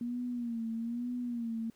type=tone with vibrato; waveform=sine; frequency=235.9 Hz; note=A#3; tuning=21 cents sharp; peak=-33 dBFS; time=0.01-1.7 s; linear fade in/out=2 ms; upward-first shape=sine; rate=1.1 Hz; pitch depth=75 cents each way; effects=pink hiss -68 dBFS RMS until 1.75 s